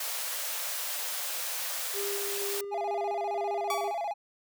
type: high-pass noise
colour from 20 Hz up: white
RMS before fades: -34 dBFS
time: 0-2.61 s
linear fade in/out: 5 ms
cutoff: 470 Hz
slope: 96 dB/octave
type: tone with tremolo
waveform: triangle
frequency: 401.9 Hz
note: G4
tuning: 43 cents sharp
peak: -31 dBFS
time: 1.93-3.93 s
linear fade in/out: 50 ms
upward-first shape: square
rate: 2.1 Hz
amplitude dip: 25%
type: tone with vibrato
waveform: triangle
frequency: 752 Hz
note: F#5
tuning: 28 cents sharp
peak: -28 dBFS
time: 2.71-4.14 s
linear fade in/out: 20 ms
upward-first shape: square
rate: 15 Hz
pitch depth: 170 cents each way
type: tone with exponential decay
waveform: sawtooth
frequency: 1142 Hz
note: D6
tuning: 49 cents flat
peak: -24 dBFS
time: 3.7-4.12 s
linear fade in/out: 2 ms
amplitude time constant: 90 ms
effects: none